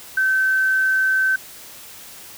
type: tone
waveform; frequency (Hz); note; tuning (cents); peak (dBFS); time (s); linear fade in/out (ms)
sine; 1539; G6; -32; -15; 0.17-1.36; 5
effects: white hiss -40 dBFS RMS until 2.37 s